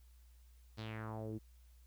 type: tone with low-pass filter sweep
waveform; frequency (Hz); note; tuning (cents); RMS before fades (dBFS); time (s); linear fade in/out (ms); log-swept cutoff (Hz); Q
sawtooth; 110; A2; 0; -44; 0.77-1.39; 20; 4800 to 280; 3.3
effects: added 60 Hz sine -59 dBFS peak until 1.86 s + white hiss -74 dBFS RMS until 1.86 s